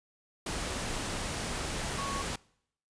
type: tone in noise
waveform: sine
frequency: 1108.7 Hz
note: C#6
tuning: in tune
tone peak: -35 dBFS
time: 1.98-2.22 s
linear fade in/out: 5 ms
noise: pink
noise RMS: -35 dBFS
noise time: 0.46-2.36 s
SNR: -3 dB
effects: noise-tail reverb RT60 0.7 s tail -24 dB re dry + resampled to 22050 Hz